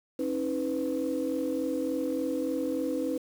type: tone cluster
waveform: sine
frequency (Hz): 272.5 / 315.9 / 498.1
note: C#4 / D#4 / B4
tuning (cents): -29 / +26 / +15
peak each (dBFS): -31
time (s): 0.19-3.18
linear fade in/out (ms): 5
effects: tanh soft clip ceiling -20 dBFS + 8-bit